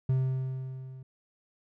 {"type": "tone with level ramp", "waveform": "triangle", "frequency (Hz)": 130.81, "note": "C3", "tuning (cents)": 0, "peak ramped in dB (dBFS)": [-20, -41], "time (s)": [0.09, 1.03], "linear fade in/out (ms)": 5, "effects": []}